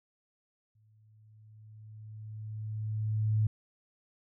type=tone with exponential growth; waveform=sine; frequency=108 Hz; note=A2; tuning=32 cents flat; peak=-23 dBFS; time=0.75-3.47 s; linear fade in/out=5 ms; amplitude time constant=590 ms; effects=none